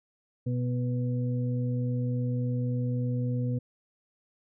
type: harmonic tone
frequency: 123.47 Hz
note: B2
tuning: in tune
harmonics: 1 / 2 / 4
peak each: -27 / -33 / -39 dBFS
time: 0.46-3.59 s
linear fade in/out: 10 ms
effects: none